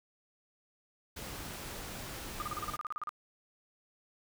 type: noise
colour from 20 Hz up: pink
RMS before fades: -43 dBFS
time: 1.16-2.77 s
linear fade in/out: 10 ms
type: tone bursts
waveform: sine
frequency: 1218 Hz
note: D#6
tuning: 37 cents flat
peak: -34 dBFS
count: 13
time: 2.4-3.092 s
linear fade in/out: 0 ms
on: 20 ms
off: 36 ms
effects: none